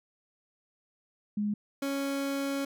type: tone pair in turn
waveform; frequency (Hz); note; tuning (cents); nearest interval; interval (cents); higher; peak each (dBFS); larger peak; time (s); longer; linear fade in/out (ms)
sine / 30% pulse; 207.9 / 276.9; G#3 / C#4; +2 / -2; perfect fourth; 496; second; -27; neither; 1.37-1.54 / 1.82-2.65; second; 5
effects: none